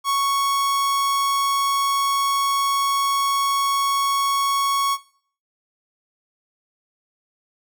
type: tone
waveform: 45% pulse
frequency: 1108.7 Hz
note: C#6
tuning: in tune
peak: -18 dBFS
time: 0.04-4.98 s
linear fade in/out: 50 ms
effects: noise-tail reverb RT60 0.5 s tail -18 dB re dry